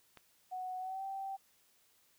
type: click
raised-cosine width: 0.3 ms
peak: -36 dBFS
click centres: 0.173 s
type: tone with pitch glide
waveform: sine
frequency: 740 to 777.7 Hz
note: F#5 to G5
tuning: 0 to -14 cents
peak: -38 dBFS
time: 0.51-1.37 s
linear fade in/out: 20 ms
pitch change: +86 cents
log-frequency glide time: 0.79-1.04 s
effects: white hiss -70 dBFS RMS until 2.18 s